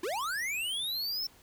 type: linear sweep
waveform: square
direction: up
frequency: 311.1 to 5400 Hz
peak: -32 dBFS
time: 0.03-1.27 s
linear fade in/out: 5 ms
effects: pink hiss -59 dBFS RMS until 1.42 s